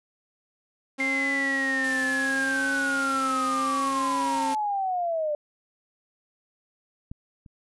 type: tone with vibrato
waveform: sawtooth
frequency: 268.8 Hz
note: C4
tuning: 47 cents sharp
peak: -25 dBFS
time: 0.98-4.55 s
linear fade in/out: 20 ms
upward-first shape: triangle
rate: 0.71 Hz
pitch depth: 36 cents each way
type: linear sweep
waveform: sine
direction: down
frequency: 2106 to 586 Hz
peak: -24 dBFS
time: 1-5.35 s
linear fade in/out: 2 ms
type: noise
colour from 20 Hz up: white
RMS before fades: -39 dBFS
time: 1.84-4.55 s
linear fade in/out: 2 ms
type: clicks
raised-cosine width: 5 ms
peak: -25 / -35 dBFS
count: 2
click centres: 7.115 / 7.462 s
effects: resampled to 24000 Hz